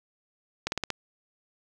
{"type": "slowing click train", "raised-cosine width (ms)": 0.2, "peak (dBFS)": -11, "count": 5, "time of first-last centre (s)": [0.67, 0.903], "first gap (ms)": 51, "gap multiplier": 1.09, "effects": []}